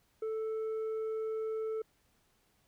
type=tone with tanh clipping; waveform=sine; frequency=440 Hz; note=A4; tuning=in tune; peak=-34 dBFS; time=0.22-1.82 s; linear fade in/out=5 ms; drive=4 dB; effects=pink hiss -72 dBFS RMS until 2.67 s